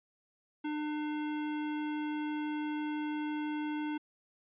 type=tone; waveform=square; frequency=301 Hz; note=D4; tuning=43 cents sharp; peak=-34 dBFS; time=0.64-3.98 s; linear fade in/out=10 ms; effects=resampled to 8000 Hz